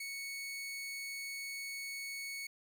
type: tone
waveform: sawtooth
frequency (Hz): 2217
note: C#7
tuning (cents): 0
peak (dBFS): -37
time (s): 0-2.47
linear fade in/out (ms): 5
effects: none